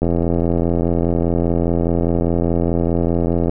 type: click train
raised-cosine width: 2 ms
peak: -5 dBFS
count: 296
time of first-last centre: 0.02-3.495 s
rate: 84.9 Hz
effects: none